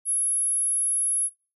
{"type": "tone", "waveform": "sine", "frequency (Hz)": 10760, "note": "E9", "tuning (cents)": 34, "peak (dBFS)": -20, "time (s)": [0.05, 1.3], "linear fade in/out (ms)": 50, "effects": ["noise-tail reverb RT60 0.3 s tail -22 dB re dry", "tanh soft clip ceiling -18 dBFS"]}